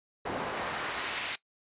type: noise with band-pass filter sweep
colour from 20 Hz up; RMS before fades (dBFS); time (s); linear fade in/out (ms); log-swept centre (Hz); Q
pink; -35; 0.25-1.36; 10; 590 to 3000; 0.76
effects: noise-tail reverb RT60 0.1 s tail -19 dB re dry + resampled to 8000 Hz